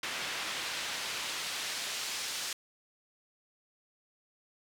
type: noise with band-pass filter sweep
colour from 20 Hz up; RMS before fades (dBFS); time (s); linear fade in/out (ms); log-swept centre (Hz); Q
pink; -37; 0.03-2.53; 2; 2500 to 5100; 0.73
effects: none